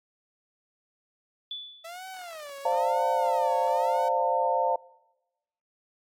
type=tone with exponential decay; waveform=sine; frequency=3465 Hz; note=A7; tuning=27 cents flat; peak=-31 dBFS; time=1.51-2.07 s; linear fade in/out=2 ms; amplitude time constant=120 ms
type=tone with vibrato; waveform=sawtooth; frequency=648 Hz; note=E5; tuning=30 cents flat; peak=-35 dBFS; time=1.84-4.09 s; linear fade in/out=10 ms; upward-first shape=sine; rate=1 Hz; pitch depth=270 cents each way
type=chord; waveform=sine; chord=D minor seventh; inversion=third; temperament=equal with one note detuned; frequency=523.3 / 587.3 / 698.5 / 902.1 Hz; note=C5 / D5 / F5 / A5; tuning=0 / 0 / 0 / +43 cents; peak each=-28 / -31 / -28 / -26 dBFS; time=2.65-4.76 s; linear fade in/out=5 ms
effects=noise-tail reverb RT60 1.0 s tail -23 dB re dry + AAC 64 kbps